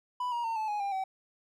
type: tone with pitch steps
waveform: triangle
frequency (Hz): 991 / 949 / 908.8 / 870.2 / 833.3 / 798 / 764.2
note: B5 / A#5 / A#5 / A5 / G#5 / G5 / G5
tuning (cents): +6 / +31 / -44 / -19 / +6 / +31 / -44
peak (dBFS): -28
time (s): 0.2-1.04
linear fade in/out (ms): 5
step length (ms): 120
effects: none